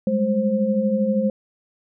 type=tone cluster; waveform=sine; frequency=198.1 / 210.7 / 526 Hz; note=G3 / G#3 / C5; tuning=+18 / +25 / +9 cents; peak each=-25 / -20 / -22 dBFS; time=0.07-1.3 s; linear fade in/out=2 ms; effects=none